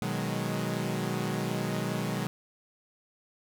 sawtooth chord, G# minor seventh, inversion first, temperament equal, 123.47 / 155.56 / 185 / 207.7 Hz, B2 / D#3 / F#3 / G#3, 0 / 0 / 0 / 0 cents, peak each -31 dBFS, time 0.02-2.27 s, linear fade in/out 0 ms, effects none

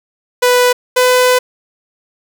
sawtooth tone pair in turn, 494.7 / 502.2 Hz, B4 / B4, +3 / +29 cents, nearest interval unison, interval 26 cents, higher second, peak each -4 dBFS, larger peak neither, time 0.42-0.73 / 0.96-1.39 s, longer second, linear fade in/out 10 ms, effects none

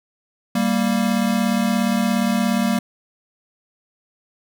square tone pair together, 196.01 / 233.1 Hz, G3 / A#3, 0 / 0 cents, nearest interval minor third, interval 300 cents, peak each -21 / -20 dBFS, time 0.55-2.79 s, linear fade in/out 5 ms, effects none

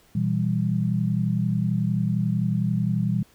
sine chord, E minor, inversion second, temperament equal with one note detuned, 120.72 / 164.81 / 196 Hz, B2 / E3 / G3, -39 / 0 / 0 cents, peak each -25 dBFS, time 0.15-3.23 s, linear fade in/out 5 ms, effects pink hiss -58 dBFS RMS until 3.34 s

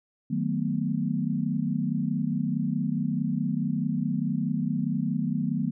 sine chord, B dominant seventh, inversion first, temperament just, 154.34 / 185.21 / 222.2 / 246.9 Hz, D#3 / F#3 / A3 / B3, -14 / +2 / +17 / 0 cents, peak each -30 dBFS, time 0.3-5.71 s, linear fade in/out 10 ms, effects none

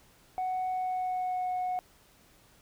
sine tone with pitch glide, 742 to 732.2 Hz, F#5 to F#5, +5 to -18 cents, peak -27 dBFS, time 0.38-1.79 s, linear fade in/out 0 ms, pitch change -23 cents, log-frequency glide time 0.69-1.5 s, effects tanh soft clip ceiling -27 dBFS + pink hiss -61 dBFS RMS until 2.61 s

